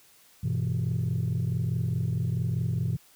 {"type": "chord", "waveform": "sine", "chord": "E minor", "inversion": "first", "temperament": "just", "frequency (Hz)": [98.89, 123.61, 164.81], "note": ["G2", "B2", "E3"], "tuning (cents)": [16, 2, 0], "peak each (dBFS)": [-29, -26, -29], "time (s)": [0.43, 2.97], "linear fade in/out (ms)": 10, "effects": ["tanh soft clip ceiling -21 dBFS", "white hiss -58 dBFS RMS until 3.15 s"]}